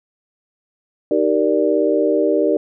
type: chord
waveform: sine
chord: Eb major seventh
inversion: none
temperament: equal with one note detuned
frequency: 311.1 / 388.4 / 466.2 / 587.3 Hz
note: Eb4 / G4 / Bb4 / D5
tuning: 0 / -16 / 0 / 0 cents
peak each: -19 dBFS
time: 1.11-2.57 s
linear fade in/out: 2 ms
effects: none